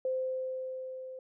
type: tone with level ramp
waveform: sine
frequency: 518 Hz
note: C5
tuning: 17 cents flat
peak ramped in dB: -28 to -41 dBFS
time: 0.05-1.19 s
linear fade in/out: 2 ms
effects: none